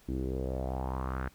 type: tone with low-pass filter sweep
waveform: sawtooth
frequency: 64.9 Hz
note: C2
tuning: 13 cents flat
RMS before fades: -34 dBFS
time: 0.08-1.29 s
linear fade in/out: 10 ms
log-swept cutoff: 300 to 1600 Hz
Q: 3.9
effects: pink hiss -61 dBFS RMS until 1.34 s